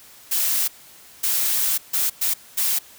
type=noise bursts at uneven times; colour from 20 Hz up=blue; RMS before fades=-21 dBFS; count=5; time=0.31-0.68 / 1.23-1.78 / 1.93-2.1 / 2.21-2.34 / 2.57-2.79 s; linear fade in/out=10 ms; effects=white hiss -47 dBFS RMS until 2.98 s